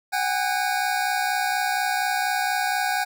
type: tone pair together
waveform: 25% pulse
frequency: 747 / 811.2 Hz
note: F#5 / G#5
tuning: +16 / -41 cents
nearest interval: minor second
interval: 143 cents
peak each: -21 dBFS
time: 0.12-3.05 s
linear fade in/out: 20 ms
effects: none